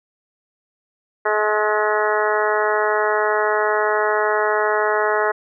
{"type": "harmonic tone with a mistuned harmonic", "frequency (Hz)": 212.6, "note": "G#3", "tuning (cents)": 41, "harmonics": [2, 3, 4, 5, 6, 7, 8, 9], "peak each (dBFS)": [-21, -23, -24, -25, -26, -26, -27, -28], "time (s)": [1.25, 5.32], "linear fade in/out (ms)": 10, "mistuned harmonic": 7, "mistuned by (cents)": -27, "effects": []}